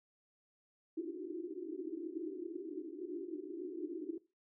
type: band-pass noise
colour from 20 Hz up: pink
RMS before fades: -43 dBFS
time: 0.97-4.18 s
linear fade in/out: 5 ms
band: 300 to 380 Hz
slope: 96 dB/octave
effects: noise-tail reverb RT60 0.3 s tail -21 dB re dry